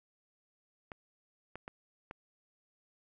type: clicks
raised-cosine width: 0.5 ms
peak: -28 dBFS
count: 4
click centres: 0.918 / 1.556 / 1.679 / 2.111 s
effects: none